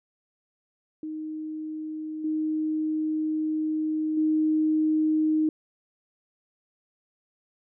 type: tone with level steps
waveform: sine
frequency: 311.1 Hz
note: D#4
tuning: in tune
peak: -31 / -24 / -20 dBFS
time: 1.03-5.49 s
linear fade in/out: 2 ms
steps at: 2.24 / 4.17 s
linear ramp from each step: 5 ms
effects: none